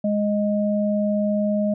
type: tone pair together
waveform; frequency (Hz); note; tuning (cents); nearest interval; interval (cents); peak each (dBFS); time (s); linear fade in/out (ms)
sine; 207.7 / 621.8; G#3 / D#5; 0 / -1; octave + perfect fifth; 1899; -20 / -23; 0.04-1.74; 5
effects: none